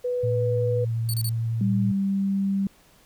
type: tone with pitch glide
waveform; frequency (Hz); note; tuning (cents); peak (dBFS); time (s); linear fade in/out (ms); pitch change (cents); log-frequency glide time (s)
sine; 493.9 to 490.5; B4 to B4; 0 to -12; -23; 0.04-0.85; 10; -12; 0.26-0.59
type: tone with vibrato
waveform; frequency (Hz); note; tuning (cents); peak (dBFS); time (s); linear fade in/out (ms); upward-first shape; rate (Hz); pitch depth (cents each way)
sine; 114.3; A#2; -34; -23; 0.23-1.92; 10; sine; 11; 8
type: tone bursts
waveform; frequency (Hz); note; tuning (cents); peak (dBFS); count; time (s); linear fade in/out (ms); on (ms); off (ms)
5% pulse; 4487; C#8; +20; -22; 3; 1.09-1.291; 0; 47; 30
type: tone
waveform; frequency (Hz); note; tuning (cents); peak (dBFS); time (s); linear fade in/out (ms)
sine; 196; G3; 0; -21; 1.61-2.67; 2
effects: pink hiss -57 dBFS RMS until 3.05 s